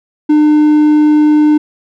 triangle tone, 301.6 Hz, D4, 46 cents sharp, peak -3 dBFS, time 0.29-1.58 s, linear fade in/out 10 ms, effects none

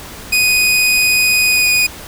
sawtooth tone with pitch glide, 2489 to 2473 Hz, D#7 to D#7, 0 to -11 cents, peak -7 dBFS, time 0.32-1.87 s, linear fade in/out 10 ms, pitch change -11 cents, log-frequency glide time 1.43-1.72 s, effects pink hiss -32 dBFS RMS until 2.07 s

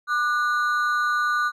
triangle ring-modulated tone, 1333 Hz, E6, 19 cents sharp, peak -15 dBFS, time 0.07-1.52 s, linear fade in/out 50 ms, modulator 135 Hz, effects none

